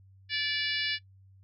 harmonic tone, 580 Hz, D5, 22 cents flat, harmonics 3 / 4 / 5 / 6 / 7 / 8 / 9, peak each -34 / -35 / -36 / -37 / -37 / -38 / -39 dBFS, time 0.29-0.99 s, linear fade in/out 50 ms, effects noise-tail reverb RT60 0.1 s tail -19 dB re dry + added 96 Hz sine -54 dBFS peak until 1.43 s

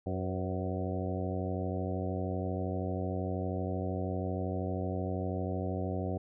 harmonic tone with a mistuned harmonic, 92.8 Hz, F#2, 6 cents sharp, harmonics 1 / 2 / 3 / 4 / 5 / 6 / 7 / 8, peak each -35 / -38 / -40 / -41 / -42 / -43 / -43 / -44 dBFS, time 0.06-6.18 s, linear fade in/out 5 ms, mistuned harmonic 5, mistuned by +51 cents, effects none

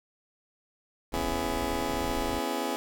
brown noise, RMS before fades -37 dBFS, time 1.12-2.39 s, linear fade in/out 2 ms
20% pulse chord, C# minor seventh, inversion third, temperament just, 249.5 / 277.2 / 332.6 / 415.8 Hz, B3 / C#4 / E4 / G#4, +18 / 0 / +16 / +2 cents, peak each -30 dBFS, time 1.14-2.76 s, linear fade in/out 0 ms
effects none

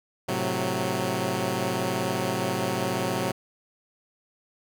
10% pulse chord, F# diminished, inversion first, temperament equal, 110 / 130.81 / 185 Hz, A2 / C3 / F#3, 0 / 0 / 0 cents, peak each -23 / -22 / -20 dBFS, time 0.28-3.32 s, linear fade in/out 10 ms, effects none

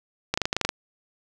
clicks, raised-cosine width 0.2 ms, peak -6 dBFS, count 9, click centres 0.34 / 0.375 / 0.417 / 0.455 / 0.529 / 0.566 / 0.613 / 0.65 / 0.691 s, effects none

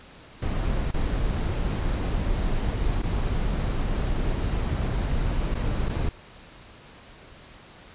brown noise with dropouts, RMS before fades -25 dBFS, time 0.42-6.09 s, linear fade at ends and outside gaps 5 ms, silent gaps 0.912-0.94 / 3.02-3.032 / 5.543-5.551 / 5.886-5.894 s, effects pink hiss -48 dBFS RMS until 7.94 s + resampled to 8000 Hz

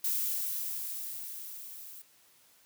violet noise with level ramp, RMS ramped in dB -30 to -48 dBFS, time 0.04-2.02 s, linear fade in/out 5 ms, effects white hiss -63 dBFS RMS until 2.65 s + high-pass 80 Hz 12 dB/octave

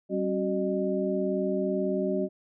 sine tone cluster, 193.1 / 271.3 / 374.4 / 610 Hz, G3 / C#4 / F#4 / D#5, -26 / -37 / +20 / -34 cents, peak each -30 / -33 / -29 / -31 dBFS, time 0.09-2.29 s, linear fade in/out 50 ms, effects none

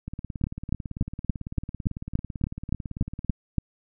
two click trains, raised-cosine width 5 ms, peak -21 / -10 dBFS, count 59 / 12, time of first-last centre 0.08-3.302 / 0.44-3.583 s, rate 18 / 3.5 Hz, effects none

